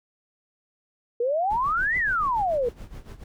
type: exponential two-way sweep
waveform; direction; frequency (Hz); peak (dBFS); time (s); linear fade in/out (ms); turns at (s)
sine; up then down; 458.8 to 2050 to 458.8; -21; 1.2-2.69; 5; 1.97
type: noise with tremolo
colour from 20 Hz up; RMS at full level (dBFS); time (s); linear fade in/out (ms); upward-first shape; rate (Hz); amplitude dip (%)
brown; -36; 1.5-3.24; 5; sine; 7; 80
effects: none